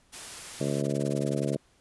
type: noise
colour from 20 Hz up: white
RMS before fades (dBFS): -41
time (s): 0.12-0.81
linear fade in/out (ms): 20
type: harmonic tone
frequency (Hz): 70.8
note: C#2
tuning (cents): +37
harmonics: 2 / 3 / 4 / 5 / 6 / 7 / 8 / 9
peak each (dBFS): -31 / -33 / -34 / -35 / -36 / -36 / -37 / -38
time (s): 0.6-1.57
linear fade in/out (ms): 10
type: noise with tremolo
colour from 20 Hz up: white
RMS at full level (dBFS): -41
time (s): 0.79-1.55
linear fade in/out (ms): 0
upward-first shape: sine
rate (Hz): 19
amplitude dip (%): 100
effects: pink hiss -64 dBFS RMS until 1.8 s + resampled to 24000 Hz